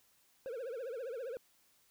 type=tone with vibrato; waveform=triangle; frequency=493.9 Hz; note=B4; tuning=in tune; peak=-37 dBFS; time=0.46-1.37 s; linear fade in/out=0 ms; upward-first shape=triangle; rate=15 Hz; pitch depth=220 cents each way; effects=white hiss -70 dBFS RMS until 1.9 s